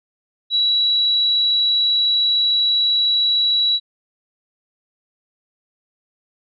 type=tone; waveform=sine; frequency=3911 Hz; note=B7; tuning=18 cents flat; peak=-14 dBFS; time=0.5-3.8 s; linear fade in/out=50 ms; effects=none